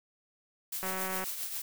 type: noise with tremolo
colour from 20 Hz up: blue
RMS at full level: -35 dBFS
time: 0.72-1.62 s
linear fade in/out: 5 ms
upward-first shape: triangle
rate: 7.4 Hz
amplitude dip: 55%
type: click train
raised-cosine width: 0.5 ms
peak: -22 dBFS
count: 78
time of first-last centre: 0.83-1.24 s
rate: 188 Hz
effects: none